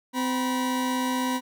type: tone pair together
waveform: 40% pulse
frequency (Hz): 256.2 / 968.7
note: C4 / B5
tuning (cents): -36 / -34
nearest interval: octave + major seventh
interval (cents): 2302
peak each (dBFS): -25 / -28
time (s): 0.13-1.41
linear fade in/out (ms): 50
effects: none